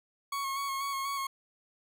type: tone with vibrato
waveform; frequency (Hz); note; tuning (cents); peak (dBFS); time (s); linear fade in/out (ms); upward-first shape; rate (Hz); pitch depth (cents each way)
40% pulse; 1101; C#6; -12; -31; 0.32-1.27; 5; square; 4.1; 24
effects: none